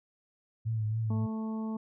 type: tone with vibrato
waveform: sine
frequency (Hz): 110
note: A2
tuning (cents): 0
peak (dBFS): -28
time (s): 0.65-1.27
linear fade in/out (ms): 20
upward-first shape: triangle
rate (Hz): 3.6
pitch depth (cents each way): 56
type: harmonic tone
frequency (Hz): 220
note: A3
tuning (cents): 0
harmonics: 1 / 2 / 3 / 4 / 5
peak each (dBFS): -32 / -45 / -50 / -47 / -50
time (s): 1.1-1.77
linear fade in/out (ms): 5
effects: none